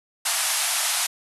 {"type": "band-pass noise", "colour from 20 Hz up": "white", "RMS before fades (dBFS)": -24, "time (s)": [0.25, 1.07], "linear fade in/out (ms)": 10, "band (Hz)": [630, 12000], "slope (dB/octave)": 96, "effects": []}